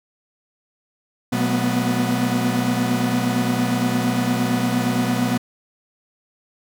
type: tone cluster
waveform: 45% pulse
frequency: 122.4 / 184.6 / 218.4 / 240.4 / 249.1 Hz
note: B2 / F#3 / A3 / B3 / B3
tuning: -15 / -4 / -13 / -46 / +15 cents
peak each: -26 / -27 / -27 / -25 / -22 dBFS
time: 1.32-5.38 s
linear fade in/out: 10 ms
effects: none